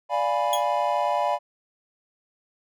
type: chord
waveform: triangle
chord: D diminished seventh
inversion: none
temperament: equal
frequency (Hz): 587.3 / 698.5 / 830.6 / 987.8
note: D5 / F5 / Ab5 / Cb6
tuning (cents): 0 / 0 / 0 / 0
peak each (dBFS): -25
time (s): 0.09-1.39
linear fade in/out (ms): 50
type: tone with exponential decay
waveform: sawtooth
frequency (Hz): 3322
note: G#7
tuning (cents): 0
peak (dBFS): -19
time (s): 0.53-0.65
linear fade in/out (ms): 2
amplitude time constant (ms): 25
effects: none

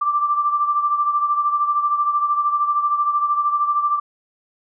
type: beating tone pair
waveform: sine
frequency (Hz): 1174.7 / 1187.7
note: D6 / D6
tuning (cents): 0 / +19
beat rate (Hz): 13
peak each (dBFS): -17 / -24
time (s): 0.01-4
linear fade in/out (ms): 10
effects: none

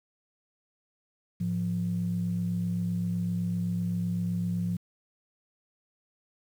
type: tone pair together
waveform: sine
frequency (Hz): 107.6 / 175.42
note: A2 / F3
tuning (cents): -38 / +8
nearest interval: minor sixth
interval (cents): 846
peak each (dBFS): -32 / -27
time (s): 1.4-4.77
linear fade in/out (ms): 10
effects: tanh soft clip ceiling -20 dBFS + 9-bit

